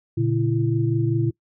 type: tone cluster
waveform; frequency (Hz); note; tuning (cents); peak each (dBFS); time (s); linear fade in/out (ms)
sine; 118 / 143.2 / 335.1; A#2 / D3 / E4; +22 / -43 / +29; -21 / -24 / -24; 0.17-1.31; 10
effects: noise-tail reverb RT60 0.1 s tail -22 dB re dry

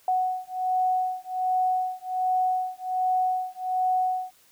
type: beating tone pair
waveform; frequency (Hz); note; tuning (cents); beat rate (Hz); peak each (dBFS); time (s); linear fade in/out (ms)
sine; 740 / 741.3; F#5 / F#5; 0 / +3; 1.3; -26; 0.08-4.31; 2
effects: white hiss -59 dBFS RMS until 4.51 s

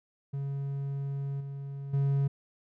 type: tone with level steps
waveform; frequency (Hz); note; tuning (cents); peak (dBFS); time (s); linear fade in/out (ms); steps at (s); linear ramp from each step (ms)
triangle; 139; C#3; +5; -29 / -34 / -22; 0.33-2.28; 10; 1.4 / 1.93; 10
effects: none

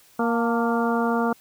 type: harmonic tone with a mistuned harmonic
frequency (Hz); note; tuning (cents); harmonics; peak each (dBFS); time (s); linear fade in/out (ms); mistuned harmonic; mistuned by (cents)
233.6; A#3; +4; 1 / 2 / 3 / 4 / 5 / 6; -23 / -26 / -28 / -29 / -30 / -31; 0.19-1.33; 5; 4; -49
effects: white hiss -55 dBFS RMS until 1.4 s

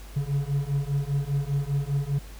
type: beating tone pair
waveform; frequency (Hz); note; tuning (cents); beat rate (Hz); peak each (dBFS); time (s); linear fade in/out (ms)
triangle; 138.59 / 143.59; C#3 / D3; 0 / -39; 5; -25; 0.16-2.19; 10
effects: added 50 Hz sine -40 dBFS peak until 2.39 s + pink hiss -49 dBFS RMS until 2.39 s

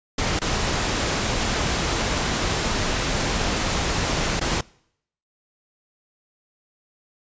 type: noise with dropouts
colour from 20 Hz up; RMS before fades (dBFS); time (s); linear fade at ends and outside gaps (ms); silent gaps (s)
pink; -23; 0.18-4.61; 5; 0.392-0.416 / 4.397-4.411
effects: noise-tail reverb RT60 0.7 s tail -24 dB re dry + resampled to 16000 Hz

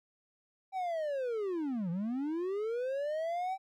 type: linear two-way sweep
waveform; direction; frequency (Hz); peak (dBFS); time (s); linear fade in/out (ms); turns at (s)
triangle; down then up; 777 to 163.8 to 777; -30; 0.72-3.58; 50; 1.9
effects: none

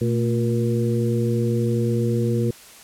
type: harmonic tone with a mistuned harmonic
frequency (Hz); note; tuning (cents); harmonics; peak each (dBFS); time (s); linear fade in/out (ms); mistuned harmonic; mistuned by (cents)
118.7; A#2; +32; 1 / 2 / 3 / 4; -21 / -24 / -26 / -27; 0.01-2.51; 5; 2; -80
effects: white hiss -45 dBFS RMS until 2.83 s + low-pass 12000 Hz 12 dB/octave

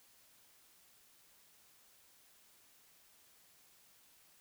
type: silence
effects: white hiss -66 dBFS RMS until 4.4 s

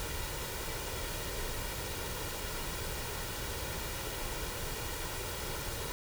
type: noise with comb filter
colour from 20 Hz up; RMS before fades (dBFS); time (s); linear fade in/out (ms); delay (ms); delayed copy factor
pink; -38; 0-5.92; 0; 2.1; +0.5
effects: none

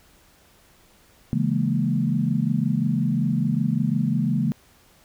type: chord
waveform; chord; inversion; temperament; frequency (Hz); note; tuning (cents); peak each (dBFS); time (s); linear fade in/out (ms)
sine; A# half-diminished seventh; first; equal; 138.59 / 164.81 / 207.7 / 233.1; C#3 / E3 / G#3 / A#3; 0 / 0 / 0 / 0; -25; 1.33-4.52; 0
effects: pink hiss -56 dBFS RMS until 5.04 s

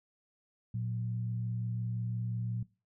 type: tone pair together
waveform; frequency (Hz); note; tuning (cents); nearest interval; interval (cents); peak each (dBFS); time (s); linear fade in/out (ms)
sine; 116.06 / 181.8; A#2 / F#3; -7 / -30; minor sixth; 777; -33 / -40; 0.74-2.63; 5
effects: noise-tail reverb RT60 0.3 s tail -20 dB re dry

